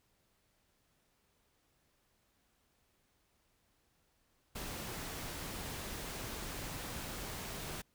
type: noise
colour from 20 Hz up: pink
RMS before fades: -43 dBFS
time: 4.55-7.82 s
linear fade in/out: 10 ms
effects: pink hiss -75 dBFS RMS until 7.94 s